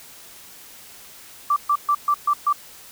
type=tone bursts; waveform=sine; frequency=1169 Hz; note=D6; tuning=8 cents flat; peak=-15 dBFS; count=6; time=1.5-2.528 s; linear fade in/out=5 ms; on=63 ms; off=130 ms; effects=white hiss -44 dBFS RMS until 2.91 s